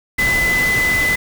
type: tone in noise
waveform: sine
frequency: 2012 Hz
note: B6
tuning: 32 cents sharp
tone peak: -14 dBFS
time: 0.18-1.16 s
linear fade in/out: 10 ms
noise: pink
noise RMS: -23 dBFS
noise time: 0.18-1.16 s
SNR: +6 dB
effects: none